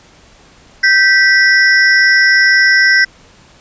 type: ring-modulated tone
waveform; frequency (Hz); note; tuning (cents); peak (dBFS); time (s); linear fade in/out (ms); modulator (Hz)
square; 1760; A6; 0; -4; 0.83-3.05; 10; 201
effects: pink hiss -44 dBFS RMS until 3.6 s + resampled to 16000 Hz